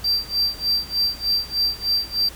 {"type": "tone with tremolo", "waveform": "triangle", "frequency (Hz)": 4699, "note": "D8", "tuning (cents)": 0, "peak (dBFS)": -15, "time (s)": [0.04, 2.29], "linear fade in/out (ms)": 5, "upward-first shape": "sine", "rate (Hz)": 3.3, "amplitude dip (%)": 95, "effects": ["added 60 Hz sine -41 dBFS peak until 2.35 s", "pink hiss -41 dBFS RMS until 2.35 s"]}